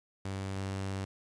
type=tone pair in turn; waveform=sawtooth; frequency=96.8 / 96.8 Hz; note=G2 / G2; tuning=-21 / -21 cents; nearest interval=unison; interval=0 cents; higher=neither; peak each=-31 / -30 dBFS; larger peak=second; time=0.25-0.56 / 0.56-1.05 s; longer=second; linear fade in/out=5 ms; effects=resampled to 22050 Hz + 10-bit